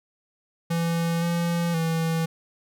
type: tone with pitch steps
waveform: square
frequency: 167.7 / 170.5 / 163.5 Hz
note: E3 / F3 / E3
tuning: +30 / -41 / -14 cents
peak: -23 dBFS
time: 0.7-2.26 s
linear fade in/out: 10 ms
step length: 520 ms
effects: none